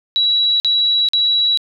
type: tone bursts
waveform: sine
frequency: 3905 Hz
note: B7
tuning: 20 cents flat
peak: -12 dBFS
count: 3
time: 0.16-1.574 s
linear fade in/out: 0 ms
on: 440 ms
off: 47 ms
effects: none